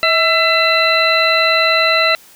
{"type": "harmonic tone with a mistuned harmonic", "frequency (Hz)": 670, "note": "E5", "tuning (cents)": 28, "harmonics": [1, 2, 3, 4, 6], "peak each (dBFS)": [-17, -17, -17, -17, -17], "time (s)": [0.03, 2.15], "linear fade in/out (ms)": 0, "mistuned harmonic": 1, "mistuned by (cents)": -73, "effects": ["white hiss -44 dBFS RMS until 2.35 s"]}